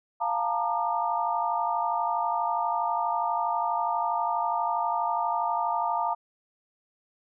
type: chord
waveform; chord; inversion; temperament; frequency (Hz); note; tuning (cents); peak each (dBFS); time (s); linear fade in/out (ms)
sine; Bb major seventh; second; equal with one note detuned; 698.5 / 880 / 932.3 / 1204.9; F5 / A5 / Bb5 / D6; 0 / 0 / 0 / +44; -30 / -31 / -28 / -32; 0.2-6.15; 20
effects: none